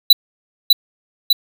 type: tone with echo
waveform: square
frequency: 3963 Hz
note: B7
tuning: 5 cents sharp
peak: -4 dBFS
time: 0.1-0.13 s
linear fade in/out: 5 ms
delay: 600 ms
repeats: 2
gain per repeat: -3 dB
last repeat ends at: 1.33 s
effects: none